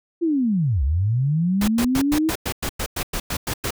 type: linear two-way sweep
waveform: sine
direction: down then up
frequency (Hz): 349.2 to 62.3 to 327.2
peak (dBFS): -17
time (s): 0.21-2.31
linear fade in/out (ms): 20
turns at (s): 0.83
type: noise bursts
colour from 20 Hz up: pink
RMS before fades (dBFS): -25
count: 13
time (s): 1.61-3.707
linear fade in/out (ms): 5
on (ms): 69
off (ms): 100
effects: none